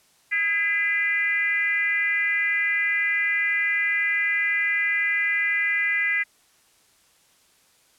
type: tone with frequency modulation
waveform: sine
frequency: 2017 Hz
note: B6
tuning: 36 cents sharp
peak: -20 dBFS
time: 0.31-6.24 s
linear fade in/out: 20 ms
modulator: 374 Hz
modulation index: 0.8
effects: white hiss -60 dBFS RMS until 7.98 s + low-pass 11000 Hz 12 dB/octave